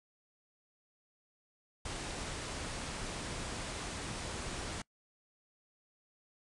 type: low-pass noise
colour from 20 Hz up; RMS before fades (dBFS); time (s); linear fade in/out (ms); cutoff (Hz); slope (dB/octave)
pink; -41; 1.85-4.82; 5; 9900; 96
effects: noise-tail reverb RT60 0.1 s tail -25 dB re dry